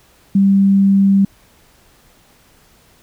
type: tone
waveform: sine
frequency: 196.3 Hz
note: G3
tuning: 3 cents sharp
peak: -8 dBFS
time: 0.35-1.25 s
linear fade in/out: 5 ms
effects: pink hiss -51 dBFS RMS until 3.02 s